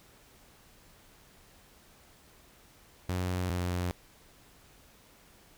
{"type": "tone pair in turn", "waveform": "sawtooth", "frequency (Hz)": [90.9, 89.18], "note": ["F#2", "F2"], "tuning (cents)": [-30, 37], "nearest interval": "unison", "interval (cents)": 33, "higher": "first", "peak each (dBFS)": -26, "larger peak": "neither", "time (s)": [[3.09, 3.5], [3.5, 3.91]], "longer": "neither", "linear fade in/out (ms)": 0, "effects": ["pink hiss -59 dBFS RMS until 5.57 s"]}